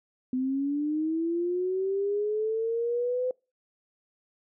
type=linear sweep; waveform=sine; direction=up; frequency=252.7 to 510 Hz; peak=-25 dBFS; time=0.33-3.31 s; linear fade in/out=2 ms; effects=noise-tail reverb RT60 0.3 s tail -26 dB re dry